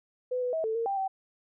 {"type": "tone with pitch steps", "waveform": "sine", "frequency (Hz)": [502, 495.9, 643, 442.3, 460.2, 788, 770], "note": ["B4", "B4", "E5", "A4", "A#4", "G5", "G5"], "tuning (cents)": [28, 7, -43, 9, -22, 9, -31], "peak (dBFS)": -27, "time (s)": [0.31, 1.08], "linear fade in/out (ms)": 10, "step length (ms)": 110, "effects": []}